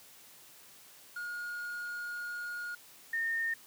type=tone pair in turn; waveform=triangle / sine; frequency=1433 / 1827.5 Hz; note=F6 / A#6; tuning=+44 / -35 cents; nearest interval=major third; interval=421 cents; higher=second; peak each=-35 / -30 dBFS; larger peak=second; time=1.16-2.75 / 3.13-3.54 s; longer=first; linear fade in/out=5 ms; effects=white hiss -56 dBFS RMS until 3.66 s + high-pass 80 Hz 12 dB/octave